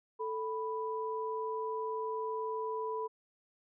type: tone pair together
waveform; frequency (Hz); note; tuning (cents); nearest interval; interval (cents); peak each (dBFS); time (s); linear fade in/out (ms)
sine; 440.2 / 988.2; A4 / B5; +1 / +1; octave + major second; 1400; -36 / -37; 0.19-3.08; 20
effects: none